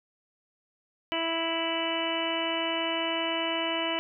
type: harmonic tone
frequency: 329.6 Hz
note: E4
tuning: in tune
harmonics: 1 / 2 / 3 / 4 / 5 / 6 / 7 / 8 / 9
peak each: -34 / -33 / -35 / -41 / -42 / -39 / -37 / -40 / -32 dBFS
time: 1.12-3.99 s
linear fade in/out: 0 ms
effects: none